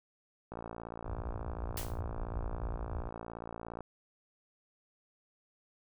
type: click train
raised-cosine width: 1 ms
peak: -28 dBFS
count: 189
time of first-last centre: 0.52-3.807 s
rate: 57.2 Hz
type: low-pass noise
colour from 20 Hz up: pink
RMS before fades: -39 dBFS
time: 1.05-3.09 s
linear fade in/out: 10 ms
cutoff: 110 Hz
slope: 24 dB/octave
type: noise with exponential decay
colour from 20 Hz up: white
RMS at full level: -37 dBFS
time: 1.77-2.01 s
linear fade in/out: 2 ms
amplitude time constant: 51 ms
effects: none